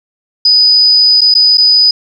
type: tone with dropouts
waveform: sine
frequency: 4978 Hz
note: D#8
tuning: in tune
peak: -4 dBFS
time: 0.45-1.91 s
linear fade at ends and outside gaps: 5 ms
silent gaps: 1.209-1.215 / 1.341-1.35 / 1.573-1.58 s
effects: 7-bit